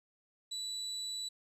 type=tone; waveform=35% pulse; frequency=3951 Hz; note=B7; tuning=in tune; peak=-35 dBFS; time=0.51-1.29 s; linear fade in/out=10 ms; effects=resampled to 32000 Hz + 12-bit